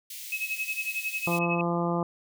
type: high-pass noise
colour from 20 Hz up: white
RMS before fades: -40 dBFS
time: 0.1-1.39 s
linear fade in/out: 5 ms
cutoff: 2100 Hz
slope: 48 dB/octave
type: tone with tremolo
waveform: sine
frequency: 2570 Hz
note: E7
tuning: 45 cents flat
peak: -26 dBFS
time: 0.32-1.61 s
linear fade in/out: 2 ms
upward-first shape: sine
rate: 11 Hz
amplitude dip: 85%
type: harmonic tone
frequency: 171.7 Hz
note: F3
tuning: 29 cents flat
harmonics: 1 / 2 / 3 / 4 / 5 / 6 / 7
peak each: -28 / -31 / -33 / -34 / -35 / -36 / -36 dBFS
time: 1.27-2.03 s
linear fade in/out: 2 ms
effects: none